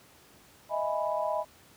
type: chord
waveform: sine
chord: E major seventh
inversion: third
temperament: equal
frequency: 622.3 / 659.3 / 830.6 / 987.8 Hz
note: D#5 / E5 / G#5 / B5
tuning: 0 / 0 / 0 / 0 cents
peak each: -31 / -34 / -35 / -33 dBFS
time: 0.69-1.45 s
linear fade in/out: 50 ms
effects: pink hiss -57 dBFS RMS until 1.76 s + high-pass 80 Hz 12 dB/octave